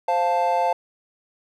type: chord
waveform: triangle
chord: F major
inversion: second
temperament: equal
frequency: 523.3 / 698.5 / 880 Hz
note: C5 / F5 / A5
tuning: 0 / 0 / 0 cents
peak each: -23 / -20 / -20 dBFS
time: 0.08-0.73 s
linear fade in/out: 5 ms
effects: none